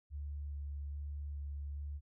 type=tone with vibrato; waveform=sine; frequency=72 Hz; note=D2; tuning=34 cents flat; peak=-39 dBFS; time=0.1-2.01 s; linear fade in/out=50 ms; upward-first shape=square; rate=1.2 Hz; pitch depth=10 cents each way; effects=none